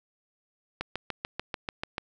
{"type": "click train", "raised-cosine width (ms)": 0.3, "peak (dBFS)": -15, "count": 9, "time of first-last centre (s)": [0.81, 1.981], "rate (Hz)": 6.83, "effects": []}